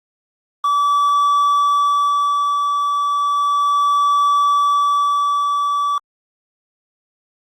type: tone with tremolo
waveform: triangle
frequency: 1152 Hz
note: D6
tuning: 34 cents flat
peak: -10 dBFS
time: 0.64-5.98 s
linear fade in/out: 2 ms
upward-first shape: sine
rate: 0.34 Hz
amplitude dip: 35%
effects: Opus 24 kbps